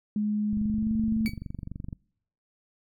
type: tone with pitch glide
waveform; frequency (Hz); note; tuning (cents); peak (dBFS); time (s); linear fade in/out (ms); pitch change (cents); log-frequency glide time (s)
sine; 210 to 221.1; G#3 to A3; +19 to +9; -24; 0.16-1.28; 2; +90; 0.58-0.95
type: click train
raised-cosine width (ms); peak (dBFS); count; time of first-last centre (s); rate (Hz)
5; -24; 34; 0.53-1.928; 23.6
type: tone with exponential decay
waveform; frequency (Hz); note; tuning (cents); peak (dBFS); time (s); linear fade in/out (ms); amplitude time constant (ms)
30% pulse; 2273; C#7; +43; -26; 1.26-1.37; 0; 22
effects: noise-tail reverb RT60 0.7 s tail -26 dB re dry